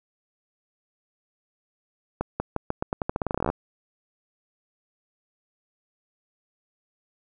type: accelerating click train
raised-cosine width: 1 ms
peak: -11 dBFS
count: 21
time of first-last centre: 2.21-3.501 s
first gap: 190 ms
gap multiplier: 0.86
effects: none